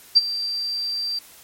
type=tone with ADSR envelope; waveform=sine; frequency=4699 Hz; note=D8; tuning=in tune; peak=-7 dBFS; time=0.15-1.19 s; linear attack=21 ms; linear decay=29 ms; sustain=-16 dB; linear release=5 ms; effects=white hiss -47 dBFS RMS until 1.43 s + MP3 64 kbps